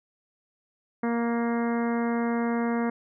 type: harmonic tone with a mistuned harmonic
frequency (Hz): 234.4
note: A#3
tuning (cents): +10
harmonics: 1 / 2 / 3 / 4 / 5 / 6 / 7 / 8 / 9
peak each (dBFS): -25 / -31 / -35 / -37 / -39 / -41 / -42 / -43 / -44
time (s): 1.03-2.9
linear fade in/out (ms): 5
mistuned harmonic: 5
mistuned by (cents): -16
effects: none